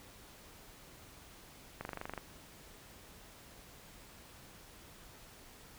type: click train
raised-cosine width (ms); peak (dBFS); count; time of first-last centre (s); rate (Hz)
0.5; -25; 10; 1.81-2.177; 24.5
effects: pink hiss -56 dBFS RMS until 5.78 s